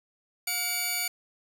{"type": "tone pair together", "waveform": "10% pulse", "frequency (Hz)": [716, 2286], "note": ["F5", "D7"], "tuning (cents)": [43, -47], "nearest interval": "octave + minor sixth", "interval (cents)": 2010, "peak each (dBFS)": [-28, -19], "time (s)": [0.47, 1.08], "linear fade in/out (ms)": 5, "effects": []}